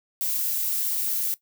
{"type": "noise", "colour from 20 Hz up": "violet", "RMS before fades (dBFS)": -26, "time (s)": [0.21, 1.34], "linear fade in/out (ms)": 0, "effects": ["noise-tail reverb RT60 0.1 s tail -17 dB re dry"]}